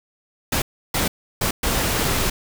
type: noise bursts at uneven times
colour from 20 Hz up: pink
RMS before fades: -21 dBFS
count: 4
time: 0.52-0.62 / 0.94-1.08 / 1.41-1.51 / 1.63-2.3 s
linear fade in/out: 5 ms
effects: none